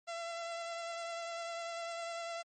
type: tone with vibrato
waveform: sawtooth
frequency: 675 Hz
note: E5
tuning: 41 cents sharp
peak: -35 dBFS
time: 0.07-2.43 s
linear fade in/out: 20 ms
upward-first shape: sine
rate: 10 Hz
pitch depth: 19 cents each way
effects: MP3 32 kbps